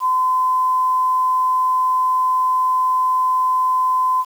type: tone with quantisation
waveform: sine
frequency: 1022 Hz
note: C6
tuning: 41 cents flat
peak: -14 dBFS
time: 0-4.25 s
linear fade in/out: 50 ms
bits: 7
effects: none